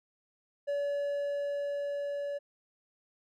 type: tone with level ramp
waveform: triangle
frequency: 571 Hz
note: D5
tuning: 49 cents flat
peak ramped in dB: -27 to -31 dBFS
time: 0.67-2.39 s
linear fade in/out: 20 ms
effects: none